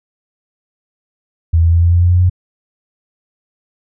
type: tone with pitch steps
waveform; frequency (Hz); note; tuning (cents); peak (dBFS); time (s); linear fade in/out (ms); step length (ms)
sine; 82.41 / 83.51 / 84.63 / 85.76 / 86.91 / 88.07 / 89.25 / 90.44; E2 / E2 / E2 / F2 / F2 / F2 / F2 / F#2; 0 / +23 / +46 / -31 / -8 / +15 / +38 / -39; -7; 1.53-2.298; 10; 96
effects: none